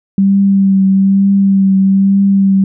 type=tone with vibrato; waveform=sine; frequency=194.9 Hz; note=G3; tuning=10 cents flat; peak=-6 dBFS; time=0.18-2.64 s; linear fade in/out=2 ms; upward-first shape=triangle; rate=1.1 Hz; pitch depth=27 cents each way; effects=none